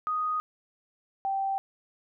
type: tone pair in turn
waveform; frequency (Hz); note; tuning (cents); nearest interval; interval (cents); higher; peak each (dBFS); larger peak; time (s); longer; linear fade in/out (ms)
sine; 1244.5 / 779.7; D#6 / G5; 0 / -10; minor sixth; 810; first; -26; neither; 0.07-0.4 / 1.25-1.58; neither; 0
effects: none

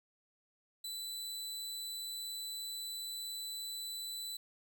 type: tone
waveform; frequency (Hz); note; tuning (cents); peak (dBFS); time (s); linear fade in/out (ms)
sawtooth; 3989; B7; +17; -37; 0.84-4.37; 5
effects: none

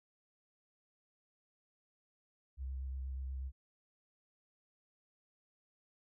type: tone with vibrato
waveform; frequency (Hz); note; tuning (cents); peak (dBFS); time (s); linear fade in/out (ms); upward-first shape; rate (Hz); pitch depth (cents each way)
sine; 66; C2; +16; -38; 2.57-3.52; 50; square; 8.3; 18
effects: none

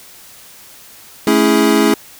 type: chord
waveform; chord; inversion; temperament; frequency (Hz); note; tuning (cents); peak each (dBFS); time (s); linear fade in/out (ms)
square; A major seventh; none; equal with one note detuned; 218 / 277.2 / 329.6 / 415.3; A3 / C#4 / E4 / G#4; -16 / 0 / 0 / 0; -16; 1.27-1.94; 2
effects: white hiss -40 dBFS RMS until 2.19 s

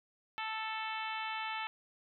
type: harmonic tone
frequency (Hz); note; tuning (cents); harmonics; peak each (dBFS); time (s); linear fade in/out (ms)
440; A4; 0; 2 / 3 / 4 / 5 / 6 / 7 / 8 / 9; -40 / -43 / -45 / -45 / -44 / -47 / -51 / -55; 0.38-1.67; 0
effects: none

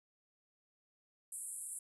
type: band-pass noise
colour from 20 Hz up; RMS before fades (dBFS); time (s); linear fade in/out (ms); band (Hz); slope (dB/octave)
white; -45; 1.32-1.79; 2; 7900 to 11000; 96
effects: none

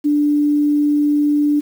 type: tone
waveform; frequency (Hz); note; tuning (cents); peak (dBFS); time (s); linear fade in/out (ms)
sine; 293.9; D4; +1; -12; 0.04-1.61; 20
effects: 7-bit

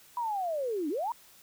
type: linear two-way sweep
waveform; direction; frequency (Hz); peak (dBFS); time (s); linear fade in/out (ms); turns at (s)
sine; down then up; 987.8 to 277.2 to 987.8; -29; 0.17-1.12; 2; 0.89
effects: white hiss -57 dBFS RMS until 1.42 s

